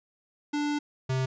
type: tone pair in turn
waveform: square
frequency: 293.7 / 130.83 Hz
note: D4 / C3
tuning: 0 / 0 cents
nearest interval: octave + major second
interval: 1400 cents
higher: first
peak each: -27 / -26 dBFS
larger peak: second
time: 0.53-0.79 / 1.09-1.26 s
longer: first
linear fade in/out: 10 ms
effects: resampled to 16000 Hz